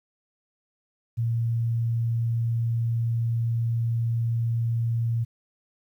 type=tone; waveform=sine; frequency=115.9 Hz; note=A#2; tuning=10 cents flat; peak=-22 dBFS; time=1.17-5.25 s; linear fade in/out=20 ms; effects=10-bit